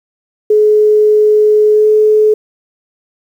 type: tone with pitch glide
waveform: sine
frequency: 424.7 to 428.4 Hz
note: G#4 to A4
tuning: +39 to -46 cents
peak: -5 dBFS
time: 0.5-2.34 s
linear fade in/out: 5 ms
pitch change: +15 cents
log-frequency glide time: 1.73-1.87 s
effects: 7-bit